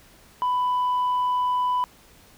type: tone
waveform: sine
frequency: 995 Hz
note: B5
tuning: 13 cents sharp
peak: -18 dBFS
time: 0.42-1.84 s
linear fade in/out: 0 ms
effects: tanh soft clip ceiling -19 dBFS + pink hiss -53 dBFS RMS until 2.37 s